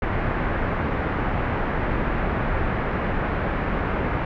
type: low-pass noise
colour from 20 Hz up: pink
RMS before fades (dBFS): -24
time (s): 0.02-4.25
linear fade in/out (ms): 2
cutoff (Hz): 2000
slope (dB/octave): 24
effects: none